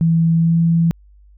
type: tone with pitch glide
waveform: sine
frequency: 164.81 to 166.63 Hz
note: E3 to E3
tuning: 0 to +19 cents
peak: -11 dBFS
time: 0.01-0.91 s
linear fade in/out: 0 ms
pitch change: +19 cents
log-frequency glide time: 0.36-0.57 s
effects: added 50 Hz sine -44 dBFS peak until 1.37 s